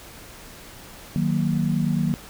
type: chord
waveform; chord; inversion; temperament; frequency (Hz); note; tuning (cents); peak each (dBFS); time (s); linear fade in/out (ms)
sine; D# minor; none; equal; 155.56 / 185 / 233.1; D#3 / F#3 / A#3; 0 / 0 / 0; -23 / -24 / -25; 1.16-2.14; 0
effects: pink hiss -43 dBFS RMS until 2.29 s